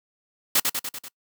white noise with echo, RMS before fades -19 dBFS, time 0.55-0.6 s, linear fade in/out 5 ms, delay 97 ms, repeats 5, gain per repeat -4 dB, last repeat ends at 1.085 s, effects noise-tail reverb RT60 0.1 s tail -25 dB re dry + high-pass 150 Hz 12 dB/octave

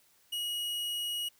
45% pulse tone, 2900 Hz, F#7, 35 cents flat, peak -32 dBFS, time 0.32-1.29 s, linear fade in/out 10 ms, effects white hiss -66 dBFS RMS until 1.39 s

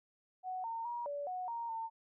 sine tone with pitch steps, 742 / 913 / 953 / 575 / 734 / 932 / 903 Hz, F#5 / A#5 / A#5 / D5 / F#5 / A#5 / A5, +5 / -36 / +38 / -37 / -14 / -1 / +45 cents, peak -37 dBFS, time 0.43-1.9 s, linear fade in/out 50 ms, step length 210 ms, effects none

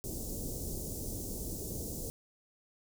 pink band-stop noise, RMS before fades -39 dBFS, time 0.04-2.1 s, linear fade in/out 0 ms, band 510 to 6200 Hz, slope 24 dB/octave, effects none

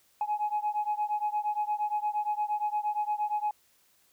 sine beating tone pair, 837 / 845.6 Hz, G#5 / G#5, +13 / +31 cents, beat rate 8.6 Hz, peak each -29 / -30 dBFS, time 0.21-3.51 s, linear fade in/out 2 ms, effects tanh soft clip ceiling -22 dBFS + white hiss -66 dBFS RMS until 4.12 s

